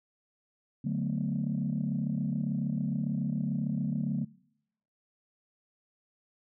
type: chord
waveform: sine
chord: B minor seventh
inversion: first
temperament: equal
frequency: 146.83 / 185 / 220 / 246.9 Hz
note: D3 / F#3 / A3 / B3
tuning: 0 / 0 / 0 / 0 cents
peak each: -32 / -33 / -33 / -36 dBFS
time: 0.84-4.25 s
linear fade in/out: 10 ms
effects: noise-tail reverb RT60 0.8 s tail -25 dB re dry + tanh soft clip ceiling -21 dBFS